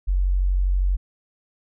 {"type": "tone", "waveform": "sine", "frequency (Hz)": 46.25, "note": "F#1", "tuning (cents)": 0, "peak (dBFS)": -17, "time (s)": [0.07, 0.97], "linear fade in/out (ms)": 20, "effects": []}